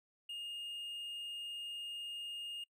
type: tone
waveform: triangle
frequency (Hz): 2838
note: F7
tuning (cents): +27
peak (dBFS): -40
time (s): 0.29-2.64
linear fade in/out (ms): 5
effects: noise-tail reverb RT60 0.1 s tail -24 dB re dry